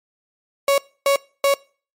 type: tone bursts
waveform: 35% pulse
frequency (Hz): 557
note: C#5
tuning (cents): +8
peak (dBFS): -12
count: 3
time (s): 0.68-1.54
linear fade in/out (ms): 2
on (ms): 100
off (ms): 280
effects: noise-tail reverb RT60 0.4 s tail -23 dB re dry + MP3 64 kbps